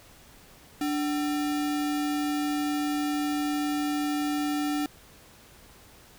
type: tone with sample-and-hold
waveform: sine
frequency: 293.7 Hz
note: D4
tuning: in tune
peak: -25 dBFS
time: 0.81-4.86 s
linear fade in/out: 2 ms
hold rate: 1050 Hz
effects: pink hiss -53 dBFS RMS until 6.18 s